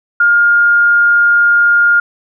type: tone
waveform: sine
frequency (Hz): 1414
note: F6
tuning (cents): +21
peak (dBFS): -6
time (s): 0.2-2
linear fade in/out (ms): 5
effects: none